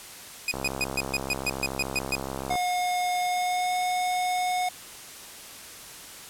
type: tone bursts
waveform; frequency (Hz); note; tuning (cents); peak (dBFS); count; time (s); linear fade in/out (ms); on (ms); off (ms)
sawtooth; 2487; D#7; -1; -20; 11; 0.48-2.154; 2; 34; 130
type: click train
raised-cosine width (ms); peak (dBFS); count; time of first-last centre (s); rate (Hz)
1; -18; 136; 0.54-2.555; 67
type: tone with pitch glide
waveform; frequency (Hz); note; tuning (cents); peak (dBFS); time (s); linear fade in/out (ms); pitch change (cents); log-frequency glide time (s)
square; 721 to 728.1; F#5 to F#5; -45 to -28; -25; 2.5-4.69; 5; +17; 3.25-3.75
effects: white hiss -43 dBFS RMS until 6.29 s + low-pass 12000 Hz 12 dB/octave